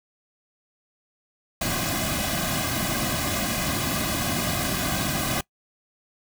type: noise with comb filter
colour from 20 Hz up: pink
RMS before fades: -26 dBFS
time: 1.61-5.41 s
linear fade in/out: 5 ms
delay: 2.2 ms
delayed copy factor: -0.95
effects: noise-tail reverb RT60 0.1 s tail -22 dB re dry